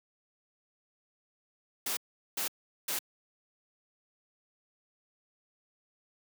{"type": "noise bursts", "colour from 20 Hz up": "white", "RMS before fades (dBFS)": -33, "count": 3, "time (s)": [1.86, 2.99], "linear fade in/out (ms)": 5, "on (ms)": 110, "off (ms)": 400, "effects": ["high-pass 200 Hz 12 dB/octave"]}